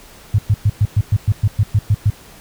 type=tone bursts; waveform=sine; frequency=103.83 Hz; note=G#2; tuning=in tune; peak=-9 dBFS; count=12; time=0.34-2.102 s; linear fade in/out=5 ms; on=46 ms; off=110 ms; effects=pink hiss -42 dBFS RMS until 2.4 s